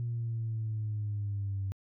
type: exponential sweep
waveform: sine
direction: down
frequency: 119.4 to 96.3 Hz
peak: -30 dBFS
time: 0-1.72 s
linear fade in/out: 0 ms
effects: tanh soft clip ceiling -27 dBFS